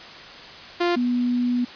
sawtooth / sine tone pair in turn, 348.8 / 244.9 Hz, F4 / B3, -2 / -14 cents, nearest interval tritone, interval 612 cents, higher first, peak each -15 / -19 dBFS, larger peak first, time 0.8-0.96 / 0.96-1.65 s, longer second, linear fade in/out 10 ms, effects white hiss -40 dBFS RMS until 1.75 s + resampled to 11025 Hz

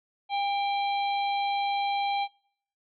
harmonic tone with a mistuned harmonic, 803 Hz, G5, 41 cents sharp, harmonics 1 / 3 / 4 / 5, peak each -26 / -36 / -38 / -40 dBFS, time 0.29-2.28 s, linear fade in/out 50 ms, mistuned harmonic 3, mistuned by -43 cents, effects noise-tail reverb RT60 0.7 s tail -26 dB re dry

